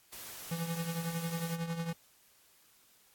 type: noise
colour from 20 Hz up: white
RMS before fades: -46 dBFS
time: 0.12-1.56 s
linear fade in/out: 10 ms
type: tone with tremolo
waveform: square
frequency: 166.8 Hz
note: E3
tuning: 21 cents sharp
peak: -32 dBFS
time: 0.51-1.93 s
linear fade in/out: 5 ms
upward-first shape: triangle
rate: 11 Hz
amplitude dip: 70%
effects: white hiss -65 dBFS RMS until 3.14 s + AAC 64 kbps